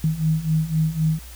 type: beating tone pair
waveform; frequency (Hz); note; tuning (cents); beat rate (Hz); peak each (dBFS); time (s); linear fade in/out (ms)
sine; 155.56 / 159.46; D#3 / D#3; 0 / +43; 3.9; -23 / -20; 0.04-1.19; 2
effects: added 60 Hz sine -38 dBFS peak until 1.35 s + white hiss -44 dBFS RMS until 1.35 s